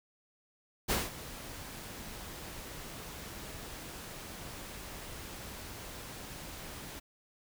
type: noise with ADSR envelope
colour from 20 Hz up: pink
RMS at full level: -29 dBFS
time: 0.88-7 s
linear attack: 23 ms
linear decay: 190 ms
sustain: -16 dB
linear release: 14 ms
effects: none